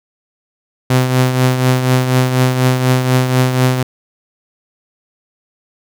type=tone with tremolo; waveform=sawtooth; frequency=128 Hz; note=C3; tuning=38 cents flat; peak=-4 dBFS; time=0.9-3.83 s; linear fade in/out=5 ms; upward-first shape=triangle; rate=4.1 Hz; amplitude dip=60%; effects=none